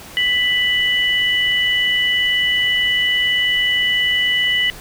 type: tone pair together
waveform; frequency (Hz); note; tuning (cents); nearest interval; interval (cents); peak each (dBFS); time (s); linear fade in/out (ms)
sine; 1980.9 / 2960; B6 / F#7; +5 / 0; perfect fifth; 695; -17; 0.17-4.7; 0
effects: pink hiss -37 dBFS RMS until 4.8 s